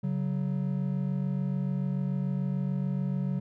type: tone pair together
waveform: triangle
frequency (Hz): 140 / 186.88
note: C#3 / F#3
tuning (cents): +18 / +18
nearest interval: perfect fourth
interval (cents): 500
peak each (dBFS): -28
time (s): 0.03-3.4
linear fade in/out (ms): 10
effects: none